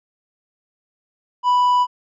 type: tone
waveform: triangle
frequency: 987.8 Hz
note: B5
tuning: in tune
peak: -11 dBFS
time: 1.43-1.87 s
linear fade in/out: 50 ms
effects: resampled to 16000 Hz